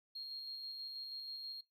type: tone with tremolo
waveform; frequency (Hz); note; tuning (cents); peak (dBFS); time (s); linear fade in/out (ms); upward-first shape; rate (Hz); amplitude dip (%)
triangle; 4247; C8; +25; -40; 0.15-1.61; 10; square; 6.2; 30
effects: noise-tail reverb RT60 0.2 s tail -25 dB re dry + tanh soft clip ceiling -40 dBFS